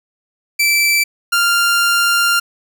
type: tone pair in turn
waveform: sawtooth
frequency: 2327 / 1394.1 Hz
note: D7 / F6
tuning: -17 / -3 cents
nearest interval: major sixth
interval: 886 cents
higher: first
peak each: -8 dBFS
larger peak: neither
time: 0.59-1.04 / 1.32-2.4 s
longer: second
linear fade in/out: 10 ms
effects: none